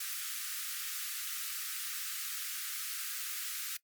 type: high-pass noise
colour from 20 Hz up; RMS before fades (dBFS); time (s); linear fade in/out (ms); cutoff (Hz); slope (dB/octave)
white; -39; 0-3.77; 5; 1200; 96
effects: noise-tail reverb RT60 0.1 s tail -20 dB re dry + Opus 48 kbps